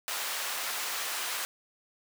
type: high-pass noise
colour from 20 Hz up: pink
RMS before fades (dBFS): -34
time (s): 0.08-1.45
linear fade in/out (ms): 0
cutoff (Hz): 1000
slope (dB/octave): 12
effects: none